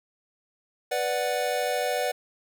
square chord, B minor, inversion none, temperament equal, 493.9 / 587.3 / 740 Hz, B4 / D5 / F#5, 0 / 0 / 0 cents, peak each -30 dBFS, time 0.91-2.12 s, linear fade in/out 10 ms, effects none

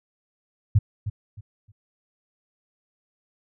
sine tone with echo, 103.83 Hz, G#2, in tune, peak -12 dBFS, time 0.75-0.79 s, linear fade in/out 10 ms, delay 310 ms, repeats 3, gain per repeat -12 dB, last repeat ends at 1.72 s, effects none

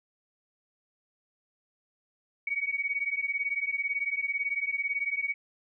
sine beating tone pair, 2239 / 2257 Hz, C#7 / C#7, +17 / +31 cents, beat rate 18 Hz, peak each -31 / -31 dBFS, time 2.47-5.34 s, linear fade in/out 5 ms, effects none

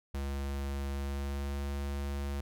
square tone with pitch glide, 69.4 to 70.25 Hz, C#2 to C#2, +3 to +24 cents, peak -34 dBFS, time 0.14-2.41 s, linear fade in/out 5 ms, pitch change +21 cents, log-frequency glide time 0.91-1.59 s, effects none

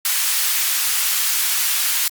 white high-pass noise, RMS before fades -19 dBFS, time 0.05-2.08 s, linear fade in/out 2 ms, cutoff 1400 Hz, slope 12 dB/octave, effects Opus 48 kbps

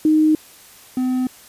sine / triangle tone pair in turn, 310 / 254.8 Hz, D#4 / C4, -6 / -46 cents, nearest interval minor third, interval 340 cents, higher first, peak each -11 / -15 dBFS, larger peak first, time 0.05-0.35 / 0.97-1.27 s, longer neither, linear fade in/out 2 ms, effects white hiss -45 dBFS RMS until 1.48 s + resampled to 32000 Hz

